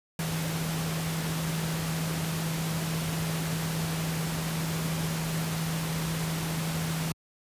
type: tone in noise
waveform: sine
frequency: 161.8 Hz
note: E3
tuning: 32 cents flat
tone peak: -29 dBFS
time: 0.19-7.12 s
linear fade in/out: 2 ms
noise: pink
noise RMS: -34 dBFS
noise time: 0.19-7.12 s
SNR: +2 dB
effects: high-pass 80 Hz 12 dB/octave + resampled to 32000 Hz